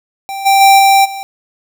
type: tone with level steps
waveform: square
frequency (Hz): 784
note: G5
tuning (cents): 0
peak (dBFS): -21 / -7 / -4 / -6 / -22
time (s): 0.29-1.23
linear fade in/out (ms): 0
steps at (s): 0.45 / 0.6 / 0.78 / 1.04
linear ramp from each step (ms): 20
effects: 7-bit